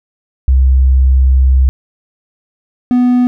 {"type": "tone pair in turn", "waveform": ["sine", "triangle"], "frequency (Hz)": [65.41, 247.4], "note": ["C2", "B3"], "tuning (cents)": [0, 3], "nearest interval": "octave + major seventh", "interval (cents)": 2303, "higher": "second", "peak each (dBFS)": -5, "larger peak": "neither", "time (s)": [[0.48, 1.69], [2.91, 3.27]], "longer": "first", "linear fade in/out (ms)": 0, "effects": []}